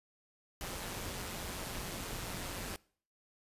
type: noise with amplitude modulation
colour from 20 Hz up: pink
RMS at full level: -39 dBFS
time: 0.61-2.76 s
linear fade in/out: 0 ms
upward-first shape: sine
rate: 181 Hz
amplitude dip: 50%
effects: noise-tail reverb RT60 0.5 s tail -23 dB re dry + resampled to 32000 Hz